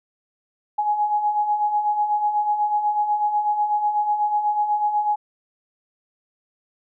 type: beating tone pair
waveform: sine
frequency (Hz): 830.6 / 838.7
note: G#5 / G#5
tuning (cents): 0 / +17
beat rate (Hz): 8.1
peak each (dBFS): -27 / -19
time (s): 0.78-5.16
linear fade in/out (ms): 10
effects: none